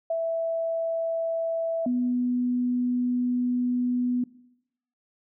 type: tone pair in turn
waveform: sine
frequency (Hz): 659.3 / 247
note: E5 / B3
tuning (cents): 0 / 0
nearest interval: octave + perfect fourth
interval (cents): 1700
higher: first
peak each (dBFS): -23 / -22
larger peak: second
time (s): 0.1-1.86 / 1.86-4.24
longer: second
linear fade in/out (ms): 5
effects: noise-tail reverb RT60 0.8 s tail -20 dB re dry